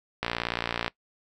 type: click train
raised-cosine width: 0.3 ms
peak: -11 dBFS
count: 39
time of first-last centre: 0.23-0.88 s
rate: 58.5 Hz
effects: noise-tail reverb RT60 0.1 s tail -21 dB re dry